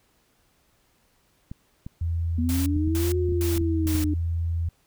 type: clicks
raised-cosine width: 5 ms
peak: -23 dBFS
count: 11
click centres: 1.515 / 1.865 / 2.765 / 2.876 / 3.289 / 3.321 / 3.563 / 3.612 / 3.858 / 3.951 / 4.041 s
type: tone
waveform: sine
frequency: 83.6 Hz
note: E2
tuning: 25 cents sharp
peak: -23 dBFS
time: 2.01-4.69 s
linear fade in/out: 5 ms
type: linear two-way sweep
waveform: sine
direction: up then down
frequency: 236.7 to 363.3 to 298.2 Hz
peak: -24 dBFS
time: 2.38-4.14 s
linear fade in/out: 5 ms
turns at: 3.17 s
type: noise bursts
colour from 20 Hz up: white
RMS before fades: -34 dBFS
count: 4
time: 2.49-4.04 s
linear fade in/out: 0 ms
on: 170 ms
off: 290 ms
effects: pink hiss -65 dBFS RMS until 4.86 s

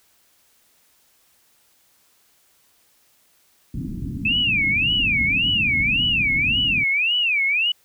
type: low-pass noise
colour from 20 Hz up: white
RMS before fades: -29 dBFS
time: 3.74-6.84 s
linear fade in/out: 5 ms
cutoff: 280 Hz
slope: 48 dB/octave
type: tone with vibrato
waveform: sine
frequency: 2531 Hz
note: D#7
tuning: 29 cents sharp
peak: -17 dBFS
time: 4.25-7.72 s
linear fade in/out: 5 ms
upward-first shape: sine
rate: 1.8 Hz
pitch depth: 270 cents each way
effects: white hiss -60 dBFS RMS until 7.84 s

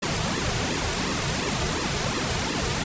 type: noise with flanger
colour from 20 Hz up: pink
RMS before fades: -26 dBFS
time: 0.02-2.84 s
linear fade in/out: 10 ms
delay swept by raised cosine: 1.3 to 3.8 ms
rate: 2.8 Hz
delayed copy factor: -0.85
effects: resampled to 16000 Hz

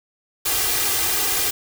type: noise with comb filter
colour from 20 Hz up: white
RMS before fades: -21 dBFS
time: 0.45-1.51 s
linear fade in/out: 10 ms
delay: 2.5 ms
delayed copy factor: +0.7
effects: none

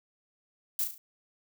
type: noise with echo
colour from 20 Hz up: violet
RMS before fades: -29 dBFS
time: 0.79-0.84 s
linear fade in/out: 2 ms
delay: 35 ms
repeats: 4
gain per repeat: -6 dB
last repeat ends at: 0.98 s
effects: none

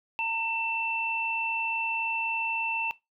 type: tone pair together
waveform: sine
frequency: 911.6 / 2674 Hz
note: A#5 / E7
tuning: -39 / +24 cents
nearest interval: octave + perfect fifth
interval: 1863 cents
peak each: -31 / -28 dBFS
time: 0.19-2.91 s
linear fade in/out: 0 ms
effects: noise-tail reverb RT60 0.2 s tail -19 dB re dry

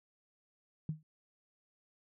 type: tone with exponential decay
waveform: sine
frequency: 155.56 Hz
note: D#3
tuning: in tune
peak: -30 dBFS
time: 0.89-1.03 s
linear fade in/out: 2 ms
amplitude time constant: 30 ms
effects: none

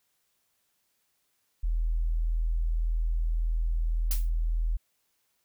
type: tone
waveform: sine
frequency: 40.89 Hz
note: E1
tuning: 13 cents flat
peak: -24 dBFS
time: 1.63-4.77 s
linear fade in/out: 10 ms
type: noise with exponential decay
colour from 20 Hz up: blue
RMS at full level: -29 dBFS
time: 4.11-4.3 s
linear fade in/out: 1 ms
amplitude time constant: 40 ms
effects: white hiss -74 dBFS RMS until 5.44 s

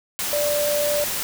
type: tone in noise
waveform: sine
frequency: 587.3 Hz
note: D5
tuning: in tune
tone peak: -20 dBFS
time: 0.33-1.04 s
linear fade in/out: 0 ms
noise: white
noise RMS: -26 dBFS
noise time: 0.19-1.23 s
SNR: +3 dB
effects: none

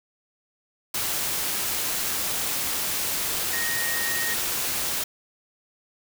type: tone in noise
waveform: sine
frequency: 1864.7 Hz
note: A#6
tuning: in tune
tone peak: -28 dBFS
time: 3.53-4.34 s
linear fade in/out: 5 ms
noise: white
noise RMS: -27 dBFS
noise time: 0.94-5.04 s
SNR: -4 dB
effects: none

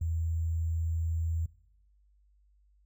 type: tone with sample-and-hold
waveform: sine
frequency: 82 Hz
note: E2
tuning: 9 cents flat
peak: -28 dBFS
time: 0.01-1.46 s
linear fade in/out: 5 ms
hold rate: 7350 Hz
effects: noise-tail reverb RT60 0.8 s tail -22 dB re dry + added 50 Hz sine -62 dBFS peak until 2.85 s

